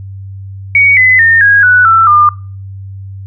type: tone with pitch steps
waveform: sine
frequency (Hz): 2244 / 2022 / 1822.7 / 1642.7 / 1480.5 / 1334.3 / 1202.5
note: C#7 / B6 / A#6 / G#6 / F#6 / E6 / D6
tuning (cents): +21 / +40 / -39 / -19 / +1 / +21 / +41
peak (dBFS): -3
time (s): 0.75-2.29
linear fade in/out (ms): 2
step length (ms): 220
effects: noise-tail reverb RT60 0.4 s tail -22 dB re dry + added 97 Hz sine -23 dBFS peak until 3.26 s